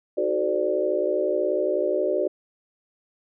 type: tone cluster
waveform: sine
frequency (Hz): 317.7 / 373.9 / 432.5 / 517 / 589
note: D#4 / F#4 / A4 / C5 / D5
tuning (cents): +36 / +18 / -30 / -21 / +5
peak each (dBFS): -32 / -25 / -31 / -28 / -25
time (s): 0.17-2.28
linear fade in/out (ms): 10
effects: none